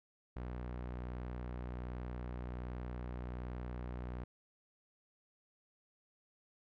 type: tone with low-pass filter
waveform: sawtooth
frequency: 61.3 Hz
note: B1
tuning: 12 cents flat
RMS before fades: -43 dBFS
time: 0.36-4.24 s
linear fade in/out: 5 ms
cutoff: 1800 Hz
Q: 0.71
effects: none